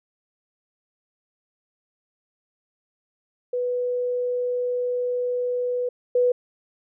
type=tone pair in turn; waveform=sine; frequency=493.4 / 493.4 Hz; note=B4 / B4; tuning=-2 / -2 cents; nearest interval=unison; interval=0 cents; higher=neither; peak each=-22 / -16 dBFS; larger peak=second; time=3.53-5.89 / 6.15-6.32 s; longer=first; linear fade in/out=5 ms; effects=none